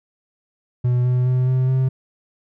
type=tone with pitch steps; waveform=triangle; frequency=123.47 / 125.27 / 127.09 / 128.94 / 130.81 Hz; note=B2 / B2 / C3 / C3 / C3; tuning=0 / +25 / -50 / -25 / 0 cents; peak=-13 dBFS; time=0.84-1.89 s; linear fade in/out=10 ms; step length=210 ms; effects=none